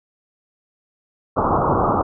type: low-pass noise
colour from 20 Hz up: white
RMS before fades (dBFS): -18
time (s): 1.36-2.03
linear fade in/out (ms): 20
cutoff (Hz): 1300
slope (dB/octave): 96
effects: none